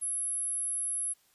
sine tone, 10910 Hz, F9, 42 cents flat, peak -30 dBFS, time 0.01-1.14 s, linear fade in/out 20 ms, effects white hiss -67 dBFS RMS until 1.34 s + resampled to 32000 Hz

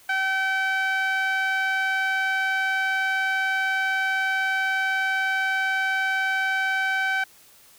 sawtooth tone with band-pass filter, 768 Hz, G5, 36 cents flat, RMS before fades -24 dBFS, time 0.09-7.24 s, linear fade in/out 5 ms, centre 1700 Hz, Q 2.4, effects white hiss -53 dBFS RMS until 7.78 s

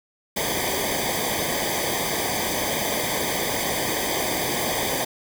pink noise with comb filter, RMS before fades -25 dBFS, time 0.36-5.05 s, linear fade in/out 10 ms, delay 0.73 ms, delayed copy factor -0.95, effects none

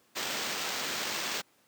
white noise with sample-and-hold, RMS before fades -34 dBFS, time 0.15-1.42 s, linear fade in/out 20 ms, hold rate 11025 Hz, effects pink hiss -66 dBFS RMS until 1.67 s + high-pass 200 Hz 12 dB/octave

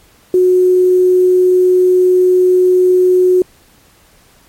sine tone with quantisation, 365.7 Hz, F#4, 20 cents flat, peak -6 dBFS, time 0.34-3.42 s, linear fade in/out 2 ms, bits 6, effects pink hiss -48 dBFS RMS until 4.48 s + MP3 64 kbps

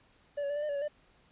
triangle tone with pitch steps, 578 / 563 / 580 / 589 / 604 / 572 / 563 / 595 Hz, D5 / C#5 / D5 / D5 / D5 / D5 / C#5 / D5, -28 / +27 / -22 / +5 / +48 / -46 / +27 / +22 cents, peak -29 dBFS, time 0.37-0.882 s, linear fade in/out 10 ms, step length 64 ms, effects pink hiss -65 dBFS RMS until 1.31 s + resampled to 8000 Hz

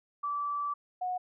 sine tone pair in turn, 1159 / 730.1 Hz, D6 / F#5, -23 / -23 cents, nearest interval minor sixth, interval 800 cents, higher first, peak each -30 / -30 dBFS, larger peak neither, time 0.23-0.74 / 1.01-1.18 s, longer first, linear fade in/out 10 ms, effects none

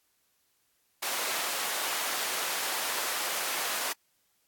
pink high-pass noise, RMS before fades -32 dBFS, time 1.02-3.93 s, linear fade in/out 10 ms, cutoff 730 Hz, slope 12 dB/octave, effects white hiss -72 dBFS RMS until 4.47 s + AAC 64 kbps

